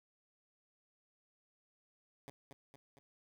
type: tone with echo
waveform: 10% pulse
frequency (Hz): 138.59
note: C#3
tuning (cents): 0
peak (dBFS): -40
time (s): 2.28-2.3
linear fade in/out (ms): 0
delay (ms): 230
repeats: 3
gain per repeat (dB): -4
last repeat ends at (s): 2.99
effects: none